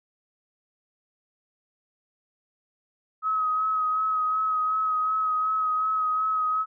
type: tone with vibrato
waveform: sine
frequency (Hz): 1272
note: D#6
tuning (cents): +38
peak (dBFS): -22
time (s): 3.22-6.66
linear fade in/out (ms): 50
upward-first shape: sine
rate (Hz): 2.7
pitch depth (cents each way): 22
effects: none